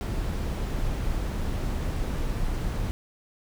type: noise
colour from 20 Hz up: brown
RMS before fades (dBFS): -28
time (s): 0.01-2.91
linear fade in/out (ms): 0
effects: none